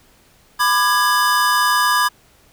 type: chord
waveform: square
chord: G# diminished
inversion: first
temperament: just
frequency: 996.7 / 1196.1 / 1661.2 Hz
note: B5 / D6 / G#6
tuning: +16 / +31 / 0 cents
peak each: -19 dBFS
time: 0.59-2.09 s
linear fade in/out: 20 ms
effects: pink hiss -53 dBFS RMS until 2.52 s